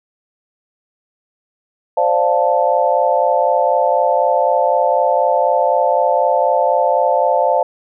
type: chord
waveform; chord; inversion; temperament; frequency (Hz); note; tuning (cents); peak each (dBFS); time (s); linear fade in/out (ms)
sine; D minor seventh; third; equal; 523.3 / 587.3 / 698.5 / 880; C5 / D5 / F5 / A5; 0 / 0 / 0 / 0; -17; 1.97-7.63; 5
effects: none